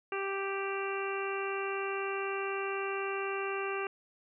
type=harmonic tone; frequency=392 Hz; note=G4; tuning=in tune; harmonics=1 / 2 / 3 / 4 / 5 / 6 / 7; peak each=-35 / -42 / -39 / -42 / -47 / -43 / -42 dBFS; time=0.12-3.87 s; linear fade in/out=2 ms; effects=none